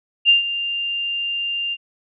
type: tone with ADSR envelope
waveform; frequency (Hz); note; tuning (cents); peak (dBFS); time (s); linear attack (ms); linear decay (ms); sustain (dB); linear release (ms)
sine; 2794; F7; 0; -8; 0.25-1.77; 42; 130; -13; 44
effects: none